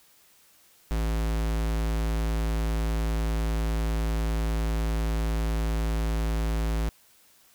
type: tone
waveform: square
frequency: 55 Hz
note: A1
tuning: in tune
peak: -25 dBFS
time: 0.91-6.89 s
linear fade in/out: 0 ms
effects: white hiss -59 dBFS RMS until 7.54 s